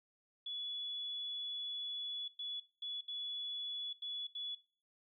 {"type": "tone bursts at uneven times", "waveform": "sine", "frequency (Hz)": 3413, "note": "G#7", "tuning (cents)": 47, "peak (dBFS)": -40, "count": 6, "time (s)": [[0.46, 2.28], [2.39, 2.6], [2.82, 3.01], [3.08, 3.93], [4.02, 4.27], [4.35, 4.55]], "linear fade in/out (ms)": 5, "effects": ["noise-tail reverb RT60 0.5 s tail -21 dB re dry"]}